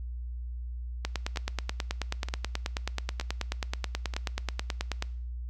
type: two click trains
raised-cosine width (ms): 0.2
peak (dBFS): -19 / -13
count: 4 / 38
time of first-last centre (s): 1.36-4.138 / 1.05-5.024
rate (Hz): 1.08 / 9.31
effects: noise-tail reverb RT60 0.6 s tail -21 dB re dry + added 60 Hz sine -34 dBFS peak until 5.49 s